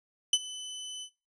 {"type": "tone with ADSR envelope", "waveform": "sawtooth", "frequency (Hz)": 3016, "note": "F#7", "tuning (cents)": 32, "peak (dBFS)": -15, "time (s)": [0.33, 1.1], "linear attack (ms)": 3, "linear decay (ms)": 47, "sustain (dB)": -19, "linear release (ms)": 76, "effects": ["noise-tail reverb RT60 0.3 s tail -20 dB re dry", "resampled to 22050 Hz"]}